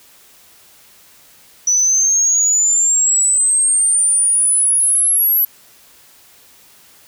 sine exponential sweep, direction up, 5910 to 11810 Hz, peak -10 dBFS, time 1.67-5.45 s, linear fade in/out 5 ms, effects tanh soft clip ceiling -6 dBFS + white hiss -47 dBFS RMS until 7.07 s

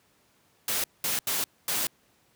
white noise bursts at uneven times, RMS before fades -28 dBFS, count 4, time 0.68-0.84 / 1.04-1.19 / 1.27-1.44 / 1.68-1.87 s, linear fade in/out 2 ms, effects pink hiss -65 dBFS RMS until 2.35 s + high-pass 100 Hz 12 dB/octave

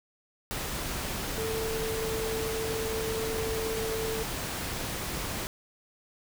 sine tone in noise, 444.6 Hz, A4, 18 cents sharp, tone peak -31 dBFS, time 1.38-4.23 s, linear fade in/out 0 ms, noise pink, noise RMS -34 dBFS, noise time 0.51-5.47 s, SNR 0 dB, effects none

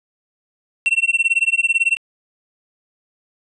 triangle tone with tremolo, 2714 Hz, E7, 50 cents sharp, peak -9 dBFS, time 0.86-1.97 s, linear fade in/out 0 ms, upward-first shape sine, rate 18 Hz, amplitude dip 100%, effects resampled to 22050 Hz

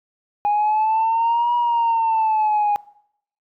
sine exponential two-way sweep, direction up then down, 822 to 963 to 822 Hz, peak -14 dBFS, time 0.45-2.76 s, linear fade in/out 0 ms, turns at 1.55 s, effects noise-tail reverb RT60 0.7 s tail -22 dB re dry + tanh soft clip ceiling -13 dBFS

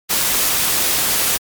white noise, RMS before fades -17 dBFS, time 0.09-1.38 s, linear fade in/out 20 ms, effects MP3 96 kbps

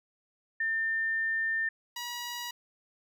sine / 10% pulse tone pair in turn, 1800 / 964.3 Hz, A6 / B5, +39 / -42 cents, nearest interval major seventh, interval 1081 cents, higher first, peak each -27 dBFS, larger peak neither, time 0.6-1.69 / 1.96-2.51 s, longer first, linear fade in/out 5 ms, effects none

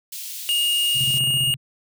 white high-pass noise, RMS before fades -33 dBFS, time 0.12-1.19 s, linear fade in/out 5 ms, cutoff 2700 Hz, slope 24 dB/octave
square tone, 2850 Hz, F7, 34 cents sharp, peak -19 dBFS, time 0.49-1.54 s, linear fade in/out 0 ms
sine tone with tremolo, 134.2 Hz, C3, 44 cents sharp, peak -24 dBFS, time 0.94-1.57 s, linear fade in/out 50 ms, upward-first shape square, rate 15 Hz, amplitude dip 75%
effects none

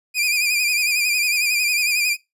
sawtooth tone with vibrato, 2428 Hz, D#7, 43 cents flat, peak -14 dBFS, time 0.14-2.17 s, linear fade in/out 50 ms, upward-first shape sine, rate 11 Hz, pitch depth 62 cents each way, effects noise-tail reverb RT60 0.2 s tail -21 dB re dry + resampled to 32000 Hz

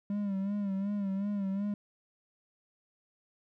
triangle tone with vibrato, 199.1 Hz, G3, 27 cents sharp, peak -28 dBFS, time 0.1-1.74 s, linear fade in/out 2 ms, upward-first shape sine, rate 2.7 Hz, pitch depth 64 cents each way, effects none

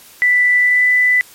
sine tone with pitch glide, 1979 to 1991.6 Hz, B6 to B6, +3 to +14 cents, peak -9 dBFS, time 0.22-1.21 s, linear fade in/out 0 ms, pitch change +11 cents, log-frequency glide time 0.62-0.83 s, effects white hiss -42 dBFS RMS until 1.34 s + MP3 64 kbps

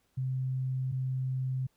sine tone pair in turn, 130.2 / 130.2 Hz, C3 / C3, -8 / -8 cents, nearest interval unison, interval 0 cents, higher neither, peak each -29 / -29 dBFS, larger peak neither, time 0.17-0.92 / 0.92-1.67 s, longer neither, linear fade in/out 10 ms, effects pink hiss -73 dBFS RMS until 1.76 s

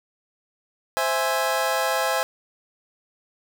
25% pulse chord, C augmented, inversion none, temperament equal, 523.3 / 659.3 / 830.6 Hz, C5 / E5 / G#5, 0 / 0 / 0 cents, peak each -22 dBFS, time 0.97-2.23 s, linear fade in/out 0 ms, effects 8-bit

